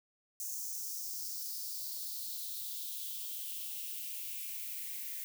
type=noise with high-pass filter sweep; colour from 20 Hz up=violet; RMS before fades=-41 dBFS; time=0.4-5.24 s; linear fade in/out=0 ms; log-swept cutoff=6400 to 2000 Hz; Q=3.9; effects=none